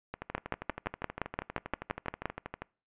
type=two click trains; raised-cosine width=0.5 ms; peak=-22 / -15 dBFS; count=32 / 12; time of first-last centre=0.14-2.62 / 0.35-2.256 s; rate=12.5 / 5.77 Hz; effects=noise-tail reverb RT60 0.4 s tail -25 dB re dry + resampled to 8000 Hz